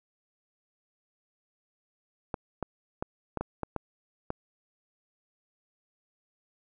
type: clicks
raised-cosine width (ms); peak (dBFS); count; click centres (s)
1; -17; 8; 2.342 / 2.627 / 3.025 / 3.373 / 3.41 / 3.633 / 3.763 / 4.304
effects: none